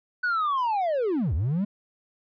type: linear two-way sweep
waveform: triangle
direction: down then up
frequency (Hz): 1501 to 67.3 to 211.6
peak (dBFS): -20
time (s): 0.23-1.65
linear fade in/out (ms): 10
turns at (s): 1.34
effects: tanh soft clip ceiling -16 dBFS + resampled to 11025 Hz